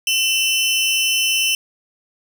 sawtooth tone pair together, 2700 / 3017 Hz, E7 / F#7, +41 / +33 cents, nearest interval major second, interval 192 cents, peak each -15 / -16 dBFS, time 0.07-1.55 s, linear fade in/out 2 ms, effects none

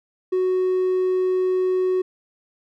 triangle tone, 370 Hz, F#4, in tune, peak -15 dBFS, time 0.32-2.02 s, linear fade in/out 10 ms, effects tanh soft clip ceiling -12 dBFS

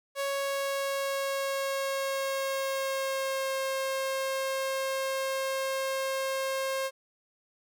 sawtooth tone with pitch glide, 554.4 to 534.6 Hz, C#5 to C5, 0 to +37 cents, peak -25 dBFS, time 0.15-6.91 s, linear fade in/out 50 ms, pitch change -63 cents, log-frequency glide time 0.26-3.6 s, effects none

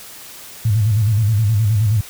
sine tone with vibrato, 107.2 Hz, A2, 45 cents flat, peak -12 dBFS, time 0.65-2.01 s, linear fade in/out 5 ms, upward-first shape square, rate 9.5 Hz, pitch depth 99 cents each way, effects white hiss -37 dBFS RMS until 2.09 s

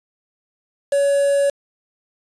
triangle tone with quantisation, 563 Hz, C#5, 27 cents sharp, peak -12 dBFS, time 0.92-1.5 s, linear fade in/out 5 ms, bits 5, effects resampled to 22050 Hz

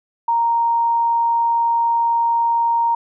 sine tone, 931 Hz, A#5, 2 cents flat, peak -14 dBFS, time 0.28-2.95 s, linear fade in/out 5 ms, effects none

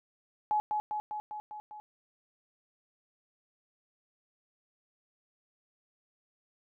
sine tone with echo, 846 Hz, G#5, 32 cents sharp, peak -25 dBFS, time 0.51-0.6 s, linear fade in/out 0 ms, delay 200 ms, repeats 6, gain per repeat -3 dB, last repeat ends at 1.8 s, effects none

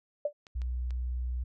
sine tone with exponential decay, 587 Hz, D5, 1 cent flat, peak -23 dBFS, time 0.25-0.33 s, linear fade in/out 5 ms, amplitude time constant 17 ms
clicks, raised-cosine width 0.2 ms, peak -33 dBFS, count 3, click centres 0.468 / 0.618 / 0.907 s
sine tone, 61.74 Hz, B1, in tune, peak -30 dBFS, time 0.55-1.44 s, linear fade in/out 10 ms
effects none

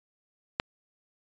click, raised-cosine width 0.3 ms, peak -9 dBFS, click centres 0.599 s, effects resampled to 16000 Hz

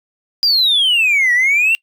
triangle exponential two-way sweep, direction down then up, 4894 to 1900 to 2768 Hz, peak -8 dBFS, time 0.43-1.75 s, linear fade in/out 0 ms, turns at 1.33 s, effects noise-tail reverb RT60 0.1 s tail -25 dB re dry + tanh soft clip ceiling -6 dBFS

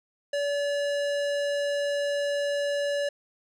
sine tone with hard clipping, 573 Hz, D5, 43 cents flat, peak -27 dBFS, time 0.33-3.09 s, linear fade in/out 5 ms, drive 18 dB, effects none

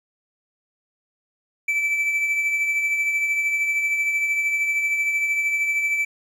triangle tone with tremolo, 2318 Hz, D7, 23 cents flat, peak -16 dBFS, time 1.68-6.05 s, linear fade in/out 5 ms, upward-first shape triangle, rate 13 Hz, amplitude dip 45%, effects 9-bit

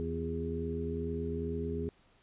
harmonic tone with a mistuned harmonic, 82.41 Hz, E2, in tune, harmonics 1 / 2 / 3 / 4 / 5, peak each -38 / -40 / -39 / -45 / -37 dBFS, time 0-1.89 s, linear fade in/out 0 ms, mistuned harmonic 4, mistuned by +69 cents, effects pink hiss -66 dBFS RMS until 2.22 s + resampled to 8000 Hz

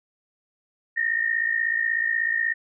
sine tone pair together, 1815 / 1871.4 Hz, A#6 / A#6, -47 / +6 cents, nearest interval minor second, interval 53 cents, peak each -24 dBFS, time 0.96-2.54 s, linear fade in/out 20 ms, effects none

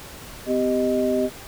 sine tone cluster, 253.8 / 392.5 / 621 Hz, B3 / G4 / D#5, +47 / +2 / -3 cents, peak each -23 dBFS, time 0.46-1.3 s, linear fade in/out 50 ms, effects pink hiss -40 dBFS RMS until 1.47 s

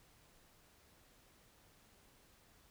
silence, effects pink hiss -67 dBFS RMS until 2.7 s

